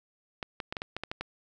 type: clicks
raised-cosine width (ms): 0.3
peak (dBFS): -18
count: 9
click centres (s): 0.428 / 0.602 / 0.725 / 0.768 / 0.819 / 0.966 / 1.036 / 1.115 / 1.21
effects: none